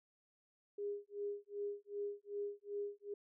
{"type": "tone with tremolo", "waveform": "sine", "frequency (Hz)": 408, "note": "G#4", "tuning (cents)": -31, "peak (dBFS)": -37, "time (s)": [0.78, 3.14], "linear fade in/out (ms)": 5, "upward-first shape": "sine", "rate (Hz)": 2.6, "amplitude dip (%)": 100, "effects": []}